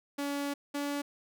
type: tone pair in turn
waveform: sawtooth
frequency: 283.9 / 286.4 Hz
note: C#4 / D4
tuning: +41 / -43 cents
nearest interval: unison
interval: 16 cents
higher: second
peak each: -28 dBFS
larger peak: neither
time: 0.18-0.54 / 0.74-1.02 s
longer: first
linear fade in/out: 10 ms
effects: none